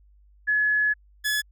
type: tone pair in turn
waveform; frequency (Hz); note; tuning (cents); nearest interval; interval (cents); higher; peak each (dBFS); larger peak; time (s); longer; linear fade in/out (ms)
sine / sawtooth; 1700 / 1706.2; G#6 / G#6; +40 / +46; unison; 6; second; -19; neither; 0.47-0.94 / 1.24-1.42; first; 20
effects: added 50 Hz sine -53 dBFS peak until 1.51 s

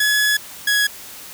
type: tone pair in turn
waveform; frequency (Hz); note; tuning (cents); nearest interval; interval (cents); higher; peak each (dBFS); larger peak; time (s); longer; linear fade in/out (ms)
sawtooth; 1695 / 1670.7; G#6 / G#6; +35 / +10; unison; 25; first; -11; neither; 0-0.37 / 0.67-0.87; first; 5
effects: white hiss -37 dBFS RMS until 1.33 s

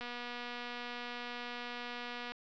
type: click train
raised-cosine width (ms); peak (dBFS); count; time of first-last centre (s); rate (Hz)
0.3; -27; 560; 0.01-2.32; 242
effects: resampled to 16000 Hz

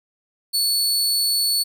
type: tone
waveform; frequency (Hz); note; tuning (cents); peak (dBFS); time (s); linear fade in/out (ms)
sawtooth; 4435; C#8; 0; -15; 0.53-1.64; 20
effects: none

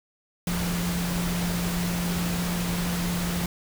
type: tone in noise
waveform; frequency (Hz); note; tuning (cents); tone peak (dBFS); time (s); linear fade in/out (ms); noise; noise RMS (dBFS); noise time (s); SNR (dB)
sine; 174.61; F3; 0; -26; 0.47-3.46; 2; pink; -31; 0.47-3.46; +2
effects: none

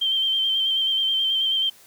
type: tone with vibrato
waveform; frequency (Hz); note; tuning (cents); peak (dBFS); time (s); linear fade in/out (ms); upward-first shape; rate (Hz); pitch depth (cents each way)
sine; 3136; G7; 0; -19; 0.01-1.7; 10; square; 9.3; 22
effects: white hiss -51 dBFS RMS until 1.86 s

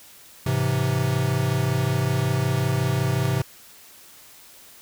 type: chord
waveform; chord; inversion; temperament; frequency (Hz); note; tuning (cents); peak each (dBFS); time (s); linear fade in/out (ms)
square; Ab augmented; none; equal with one note detuned; 105.4 / 130.81 / 164.81; Ab2 / C3 / E3; +26 / 0 / 0; -27 / -23 / -29; 0.46-3.42; 5
effects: white hiss -48 dBFS RMS until 4.81 s

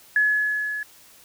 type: tone with level ramp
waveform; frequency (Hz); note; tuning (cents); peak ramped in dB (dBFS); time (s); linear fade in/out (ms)
sine; 1700; G#6; +40; -15 to -27; 0.16-0.83; 2
effects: white hiss -51 dBFS RMS until 1.24 s

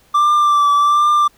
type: tone with vibrato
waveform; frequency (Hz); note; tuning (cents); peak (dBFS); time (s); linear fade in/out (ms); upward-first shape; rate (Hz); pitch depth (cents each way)
triangle; 1174.7; D6; 0; -8; 0.14-1.28; 10; triangle; 1.3; 34
effects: pink hiss -53 dBFS RMS until 1.37 s

